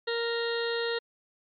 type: harmonic tone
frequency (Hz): 466.2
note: A#4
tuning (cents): 0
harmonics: 1 / 2 / 3 / 4 / 6 / 7 / 8 / 9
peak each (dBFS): -29 / -41 / -38 / -36 / -43 / -44 / -39 / -39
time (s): 0.07-0.99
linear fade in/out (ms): 10
effects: MP3 64 kbps

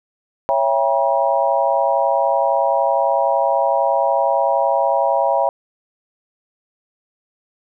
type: chord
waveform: sine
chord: C# diminished seventh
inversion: none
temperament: just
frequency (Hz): 554.4 / 665.2 / 798.3 / 957.9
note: C#5 / E5 / G5 / Bb5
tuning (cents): 0 / +16 / +31 / +47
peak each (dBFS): -19 / -19 / -20 / -20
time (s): 0.49-5.49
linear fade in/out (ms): 0
effects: none

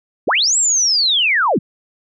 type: linear two-way sweep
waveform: sine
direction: up then down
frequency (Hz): 116.54 to 7810 to 116.54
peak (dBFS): -12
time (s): 0.27-1.59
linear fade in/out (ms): 10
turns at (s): 0.57
effects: none

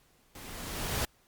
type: noise with level ramp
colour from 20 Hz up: pink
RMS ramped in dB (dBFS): -47 to -30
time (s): 0.35-1.05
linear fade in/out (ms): 2
effects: pink hiss -66 dBFS RMS until 1.27 s + Opus 48 kbps

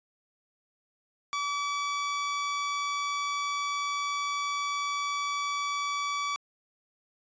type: tone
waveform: sawtooth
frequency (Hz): 1147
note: D6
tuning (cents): -41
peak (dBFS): -25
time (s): 1.33-6.36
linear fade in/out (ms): 0
effects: resampled to 16000 Hz

